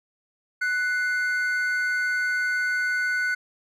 triangle tone pair together, 1487 / 2103 Hz, F#6 / C7, +8 / +8 cents, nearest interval tritone, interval 600 cents, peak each -21 / -29 dBFS, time 0.61-3.35 s, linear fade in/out 10 ms, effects none

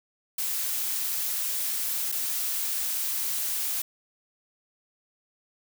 blue noise with dropouts, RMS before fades -29 dBFS, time 0.38-3.82 s, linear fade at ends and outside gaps 5 ms, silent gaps 2.118-2.122 s, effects none

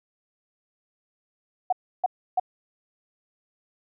sine tone bursts, 738 Hz, F#5, 5 cents flat, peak -18 dBFS, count 3, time 1.7-2.398 s, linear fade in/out 5 ms, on 26 ms, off 310 ms, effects none

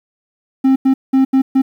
triangle tone bursts at uneven times, 265.7 Hz, C4, 27 cents sharp, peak -6 dBFS, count 5, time 0.64-0.76 / 0.85-0.94 / 1.13-1.25 / 1.33-1.42 / 1.55-1.62 s, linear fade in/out 10 ms, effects 8-bit

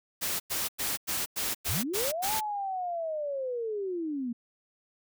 white noise bursts, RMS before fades -31 dBFS, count 8, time 0.21-2.409 s, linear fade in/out 20 ms, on 190 ms, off 97 ms
sine linear two-way sweep, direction up then down, 56.8 to 884 to 227.8 Hz, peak -30 dBFS, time 1.68-4.33 s, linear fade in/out 10 ms, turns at 2.34 s
effects none

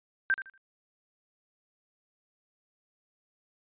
sine tone with echo, 1568 Hz, G6, in tune, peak -22 dBFS, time 0.3-0.34 s, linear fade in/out 0 ms, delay 79 ms, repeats 3, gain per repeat -12 dB, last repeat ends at 0.577 s, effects resampled to 8000 Hz

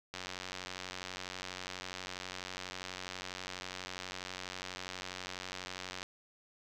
click train, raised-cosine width 0.2 ms, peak -23 dBFS, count 544, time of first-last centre 0.14-6.029 s, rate 92.2 Hz, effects none

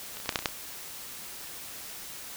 clicks, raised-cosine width 0.2 ms, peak -23 / -25 / -20 / -8 / -21 / -7 / -15 / -27 / -7 / -25 dBFS, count 10, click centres 0.17 / 0.201 / 0.259 / 0.292 / 0.325 / 0.358 / 0.39 / 0.424 / 0.458 / 0.488 s, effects white hiss -42 dBFS RMS until 2.36 s

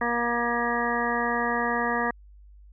harmonic tone, 237.6 Hz, A#3, 33 cents sharp, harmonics 1 / 2 / 3 / 4 / 5 / 7 / 8, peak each -31 / -31 / -31 / -31 / -31 / -31 / -31 dBFS, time 0.01-2.11 s, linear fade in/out 5 ms, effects added 50 Hz sine -47 dBFS peak until 2.72 s

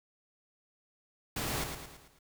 pink noise with echo, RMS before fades -35 dBFS, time 1.36-1.64 s, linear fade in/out 5 ms, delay 110 ms, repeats 5, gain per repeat -6 dB, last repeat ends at 2.19 s, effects none

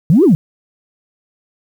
sine exponential two-way sweep, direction up then down, 142.2 to 423.8 to 142.2 Hz, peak -5 dBFS, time 0.1-0.35 s, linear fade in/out 0 ms, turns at 0.24 s, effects tanh soft clip ceiling -1 dBFS + 7-bit

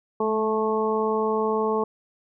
harmonic tone with a mistuned harmonic, 218.4 Hz, A3, 13 cents flat, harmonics 1 / 2 / 3 / 4 / 5, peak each -29 / -23 / -33 / -29 / -29 dBFS, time 0.2-1.84 s, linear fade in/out 5 ms, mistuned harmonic 1, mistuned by -19 cents, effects none

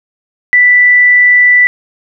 sine tone, 1975.5 Hz, B6, in tune, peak -3 dBFS, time 0.53-1.67 s, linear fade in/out 0 ms, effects none

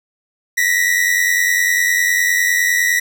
45% pulse tone pair together, 1885.6 / 1975.5 Hz, A#6 / B6, +19 / 0 cents, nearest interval minor second, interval 81 cents, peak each -16 dBFS, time 0.57-3 s, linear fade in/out 10 ms, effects none

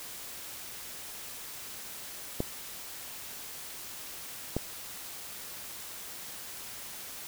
clicks, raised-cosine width 2 ms, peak -15 dBFS, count 2, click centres 2.404 / 4.566 s, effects white hiss -43 dBFS RMS until 7.27 s

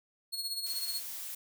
sawtooth tone with tremolo, 4322 Hz, C#8, 45 cents flat, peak -29 dBFS, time 0.32-1.01 s, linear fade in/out 20 ms, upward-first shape sine, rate 16 Hz, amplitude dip 60%
blue noise, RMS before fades -41 dBFS, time 0.66-1.35 s, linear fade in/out 5 ms
effects none

